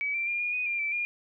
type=tone with pitch steps; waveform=sine; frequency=2282 / 2353 / 2404 / 2432 / 2487 / 2394 / 2325 / 2417 Hz; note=C#7 / D7 / D7 / D#7 / D#7 / D7 / D7 / D7; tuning=+50 / +3 / +40 / -40 / -1 / +33 / -18 / +49 cents; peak=-27 dBFS; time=0.01-1.05 s; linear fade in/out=0 ms; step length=130 ms; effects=none